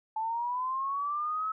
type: linear sweep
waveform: sine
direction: up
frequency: 869 to 1299 Hz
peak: -29 dBFS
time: 0.16-1.52 s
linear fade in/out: 5 ms
effects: none